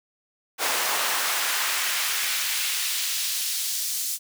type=noise with high-pass filter sweep; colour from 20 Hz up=pink; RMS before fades=-26 dBFS; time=0.58-4.19 s; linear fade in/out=50 ms; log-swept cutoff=690 to 6200 Hz; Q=0.91; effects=none